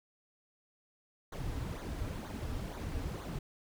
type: noise with flanger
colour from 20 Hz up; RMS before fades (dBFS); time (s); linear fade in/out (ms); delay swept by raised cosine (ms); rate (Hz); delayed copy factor
brown; -39; 1.32-3.39; 5; 0.37 to 5.67; 2.1; -0.7
effects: none